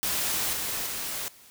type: noise with level steps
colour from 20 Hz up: white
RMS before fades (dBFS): -28 / -31 / -33 / -53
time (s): 0.03-1.5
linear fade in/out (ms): 0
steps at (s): 0.53 / 0.86 / 1.28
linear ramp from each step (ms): 2
effects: none